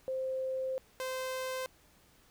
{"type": "tone pair in turn", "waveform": ["sine", "sawtooth"], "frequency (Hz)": [523.3, 517.9], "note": ["C5", "C5"], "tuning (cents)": [0, -18], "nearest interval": "unison", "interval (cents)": 18, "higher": "first", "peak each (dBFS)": [-32, -31], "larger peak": "second", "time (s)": [[0.08, 0.78], [1, 1.66]], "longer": "first", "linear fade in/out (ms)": 0, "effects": ["pink hiss -64 dBFS RMS until 2.3 s"]}